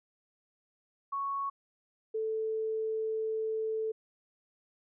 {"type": "tone pair in turn", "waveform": "sine", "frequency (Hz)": [1108.7, 440], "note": ["C#6", "A4"], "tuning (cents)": [0, 0], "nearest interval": "octave + major third", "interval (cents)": 1600, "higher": "first", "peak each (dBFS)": [-31, -30], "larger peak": "second", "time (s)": [[1.12, 1.5], [2.14, 3.92]], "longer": "second", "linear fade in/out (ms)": 10, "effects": []}